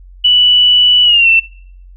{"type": "tone with pitch glide", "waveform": "sine", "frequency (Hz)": [2960, 2683], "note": ["F#7", "E7"], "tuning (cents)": [0, 30], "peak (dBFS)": -5, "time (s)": [0.24, 1.4], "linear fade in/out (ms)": 10, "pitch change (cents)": -170, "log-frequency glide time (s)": [1.04, 1.29], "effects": ["noise-tail reverb RT60 0.6 s tail -23 dB re dry", "added 45 Hz sine -34 dBFS peak until 1.96 s"]}